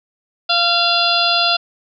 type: harmonic tone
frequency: 690 Hz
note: F5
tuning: 21 cents flat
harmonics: 1 / 2 / 4 / 5 / 6 / 7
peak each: -20 / -20 / -20 / -20 / -20 / -20 dBFS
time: 0.49-1.57 s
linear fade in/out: 10 ms
effects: none